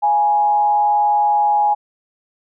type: tone with frequency modulation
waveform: sine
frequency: 830.6 Hz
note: G#5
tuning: in tune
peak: -12 dBFS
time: 0.02-1.75 s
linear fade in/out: 20 ms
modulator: 138 Hz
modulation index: 0.35
effects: none